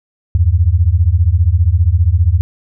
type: beating tone pair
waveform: sine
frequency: 78.8 / 93.8 Hz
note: D#2 / F#2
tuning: +23 / +24 cents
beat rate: 15 Hz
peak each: -11 dBFS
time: 0.35-2.41 s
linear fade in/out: 0 ms
effects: none